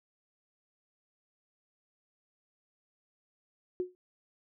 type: tone with exponential decay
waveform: sine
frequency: 363.3 Hz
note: F#4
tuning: 32 cents flat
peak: -26 dBFS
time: 3.8-3.95 s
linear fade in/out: 0 ms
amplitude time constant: 31 ms
effects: none